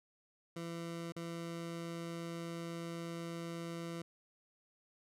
20% pulse tone with dropouts, 168.2 Hz, E3, 35 cents sharp, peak -36 dBFS, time 0.56-4.02 s, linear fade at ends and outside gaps 5 ms, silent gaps 1.122-1.162 s, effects low-pass 11000 Hz 12 dB/octave

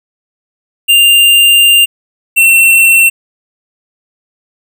square tone pair in turn, 2794 / 2707 Hz, F7 / E7, 0 / +45 cents, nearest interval minor second, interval 55 cents, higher first, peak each -4 dBFS, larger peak neither, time 0.88-1.86 / 2.36-3.1 s, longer first, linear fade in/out 20 ms, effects none

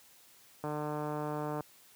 click train, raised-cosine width 1 ms, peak -23 dBFS, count 146, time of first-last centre 0.64-1.607 s, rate 150 Hz, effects white hiss -60 dBFS RMS until 1.95 s + high-pass 80 Hz 12 dB/octave

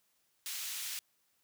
pink high-pass noise, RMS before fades -40 dBFS, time 0.46-0.99 s, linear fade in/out 0 ms, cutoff 3000 Hz, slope 12 dB/octave, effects white hiss -75 dBFS RMS until 1.43 s + high-pass 60 Hz 12 dB/octave

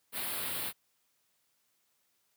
white band-stop noise, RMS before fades -36 dBFS, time 0.12-0.73 s, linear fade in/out 50 ms, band 4500 to 8800 Hz, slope 48 dB/octave, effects white hiss -75 dBFS RMS until 2.36 s + high-pass 80 Hz 12 dB/octave

